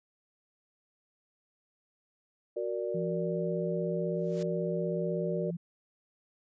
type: chord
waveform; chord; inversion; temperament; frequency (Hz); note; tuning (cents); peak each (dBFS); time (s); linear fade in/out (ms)
sine; Gb augmented; none; equal; 370 / 466.2 / 587.3; Gb4 / Bb4 / D5; 0 / 0 / 0; -35; 2.56-5.51; 10
type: tone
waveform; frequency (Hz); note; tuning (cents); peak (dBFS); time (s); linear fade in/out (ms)
sine; 170.8; F3; -38; -33; 2.94-5.57; 10
type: noise with exponential growth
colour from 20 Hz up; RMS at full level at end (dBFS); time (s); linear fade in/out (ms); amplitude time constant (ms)
white; -43; 4.14-4.43; 5; 61
effects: resampled to 16000 Hz

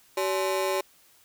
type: ring-modulated tone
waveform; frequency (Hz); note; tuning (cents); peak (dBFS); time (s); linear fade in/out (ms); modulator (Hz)
30% pulse; 475.5; A#4; +34; -19; 0.17-0.81; 5; 95.1
effects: white hiss -59 dBFS RMS until 1.24 s

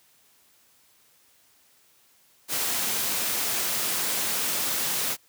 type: high-pass noise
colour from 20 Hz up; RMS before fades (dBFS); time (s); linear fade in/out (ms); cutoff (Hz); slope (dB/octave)
white; -27; 2.48-5.17; 50; 110; 12
effects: white hiss -61 dBFS RMS until 5.28 s + high-pass 60 Hz 12 dB/octave

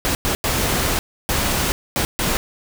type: noise bursts at uneven times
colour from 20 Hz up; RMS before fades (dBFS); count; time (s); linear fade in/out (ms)
pink; -20; 6; 0.05-0.15 / 0.25-0.35 / 0.44-0.99 / 1.29-1.72 / 1.96-2.05 / 2.19-2.37; 0
effects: none

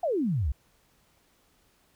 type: exponential sweep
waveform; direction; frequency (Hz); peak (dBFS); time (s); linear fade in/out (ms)
sine; down; 740 to 58.27; -24; 0.03-0.52; 5
effects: pink hiss -66 dBFS RMS until 1.95 s

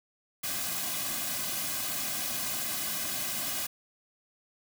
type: noise with comb filter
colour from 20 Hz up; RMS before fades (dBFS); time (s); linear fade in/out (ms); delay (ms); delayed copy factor
white; -33; 0.43-3.67; 10; 2.2; -0.9
effects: none

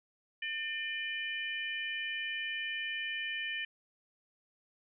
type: harmonic tone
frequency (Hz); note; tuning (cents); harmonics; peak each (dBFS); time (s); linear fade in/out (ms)
600; D5; +37; 3 / 4 / 5; -38 / -39 / -40; 0.42-3.65; 5
effects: none

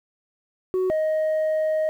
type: tone pair in turn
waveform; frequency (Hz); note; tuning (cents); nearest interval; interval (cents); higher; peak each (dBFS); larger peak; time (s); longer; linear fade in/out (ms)
sine; 371.8 / 625.3; F#4 / D#5; +8 / +8; major sixth; 900; second; -17; neither; 0.74-0.9 / 0.9-1.89; second; 0
effects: tanh soft clip ceiling -19 dBFS + 9-bit

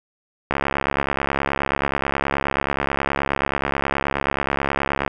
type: click train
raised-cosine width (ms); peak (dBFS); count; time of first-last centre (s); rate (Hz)
0.5; -5; 318; 0.51-5.078; 69.4
effects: none

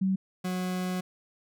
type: tone pair in turn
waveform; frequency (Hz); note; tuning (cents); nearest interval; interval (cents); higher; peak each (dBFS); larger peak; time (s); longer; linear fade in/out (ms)
sine / 40% pulse; 190.5 / 183; G3 / F#3; -49 / -19; minor second; 70; first; -23 / -28; first; 0.01-0.16 / 0.44-1.01; second; 10
effects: none

